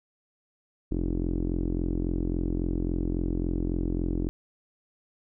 sawtooth tone with low-pass filter, 43.63 Hz, F1, 1 cent flat, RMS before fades -28 dBFS, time 0.91-4.29 s, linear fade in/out 0 ms, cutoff 320 Hz, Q 4.5, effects none

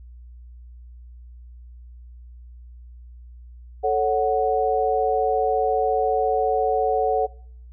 sine chord, F# minor, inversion first, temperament equal, 440 / 554.4 / 740 Hz, A4 / C#5 / F#5, 0 / 0 / 0 cents, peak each -22 / -25 / -21 dBFS, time 3.83-7.27 s, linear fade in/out 20 ms, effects noise-tail reverb RT60 0.6 s tail -22 dB re dry + added 60 Hz sine -40 dBFS peak until 7.72 s

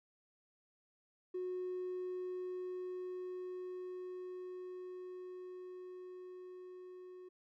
triangle tone with level ramp, 365.5 Hz, F#4, 21 cents flat, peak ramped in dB -34 to -48 dBFS, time 1.34-7.29 s, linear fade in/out 10 ms, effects tanh soft clip ceiling -34 dBFS

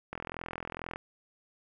click train, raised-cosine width 0.5 ms, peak -22 dBFS, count 36, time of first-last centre 0.13-0.959 s, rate 42.2 Hz, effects none

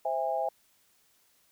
sine chord, C augmented, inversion none, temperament equal with one note detuned, 523.3 / 659.3 / 813.5 Hz, C5 / E5 / G#5, 0 / 0 / -36 cents, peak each -34 / -31 / -31 dBFS, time 0.05-0.49 s, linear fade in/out 5 ms, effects white hiss -67 dBFS RMS until 1.51 s

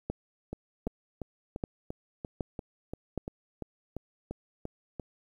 two click trains, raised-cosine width 2 ms, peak -23 / -18 dBFS, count 14 / 5, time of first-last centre 0.53-4.997 / 0.1-3.177 s, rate 2.91 / 1.3 Hz, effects 10-bit

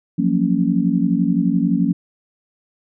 sine chord, Gb major seventh, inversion third, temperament just, 173.43 / 185 / 231.2 / 277.5 Hz, F3 / Gb3 / Bb3 / Db4, -12 / 0 / -14 / +2 cents, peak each -20 dBFS, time 0.18-1.93 s, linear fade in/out 10 ms, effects none

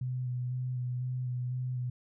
sine tone with vibrato, 125.6 Hz, B2, 30 cents sharp, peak -31 dBFS, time 0.01-1.9 s, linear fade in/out 5 ms, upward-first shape square, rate 2 Hz, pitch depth 17 cents each way, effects none

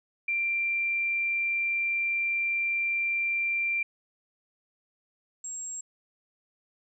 sine tone pair in turn, 2365 / 7558 Hz, D7 / A#8, +12 / +23 cents, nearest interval octave + minor sixth, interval 2011 cents, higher second, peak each -25 / -34 dBFS, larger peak first, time 0.28-3.83 / 5.44-5.81 s, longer first, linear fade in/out 5 ms, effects none

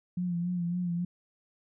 sine tone with vibrato, 175.5 Hz, F3, 9 cents sharp, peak -28 dBFS, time 0.17-1.05 s, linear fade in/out 5 ms, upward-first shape sine, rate 3.6 Hz, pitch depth 45 cents each way, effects none

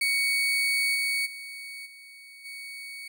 35% pulse tone with level steps, 2234 Hz, C#7, 13 cents sharp, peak -21 / -23 / -36 / -44 / -36 dBFS, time 0.01-3.08 s, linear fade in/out 5 ms, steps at 0.94 / 1.25 / 1.85 / 2.44 s, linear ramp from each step 20 ms, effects none

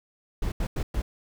brown noise bursts at uneven times, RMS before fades -27 dBFS, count 4, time 0.42-0.52 / 0.6-0.67 / 0.76-0.83 / 0.94-1.02 s, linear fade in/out 5 ms, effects none

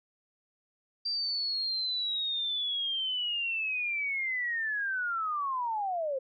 sine linear sweep, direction down, 4720 to 512 Hz, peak -29 dBFS, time 1.05-6.19 s, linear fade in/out 10 ms, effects none

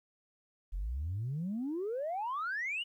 sine exponential sweep, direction up, 41.2 to 2992 Hz, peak -32 dBFS, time 0.72-2.84 s, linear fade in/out 20 ms, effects tanh soft clip ceiling -30 dBFS + 12-bit

